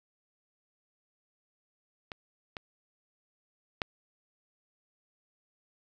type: clicks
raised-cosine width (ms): 0.3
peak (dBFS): -23 / -22 / -13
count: 3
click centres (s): 2.118 / 2.568 / 3.818
effects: none